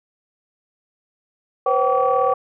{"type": "tone cluster", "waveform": "sine", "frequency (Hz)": [495.3, 533, 767, 1145], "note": ["B4", "C5", "G5", "D6"], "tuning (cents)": [5, 32, -38, -44], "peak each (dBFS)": -20, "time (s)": [1.66, 2.34], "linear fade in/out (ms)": 5, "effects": ["tanh soft clip ceiling -6 dBFS"]}